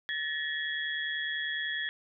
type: tone cluster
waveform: sine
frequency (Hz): 1737 / 1887 / 3334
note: A6 / A#6 / G#7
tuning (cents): -23 / +21 / +6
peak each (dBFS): -34 / -36 / -36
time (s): 0.09-1.89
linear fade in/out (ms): 0
effects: none